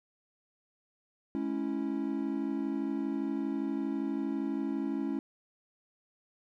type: chord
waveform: triangle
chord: C# minor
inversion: second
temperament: equal with one note detuned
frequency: 212 / 277.2 / 329.6 Hz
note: G#3 / C#4 / E4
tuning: +36 / 0 / 0 cents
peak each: -35 / -31 / -34 dBFS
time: 1.35-5.19 s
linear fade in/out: 0 ms
effects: none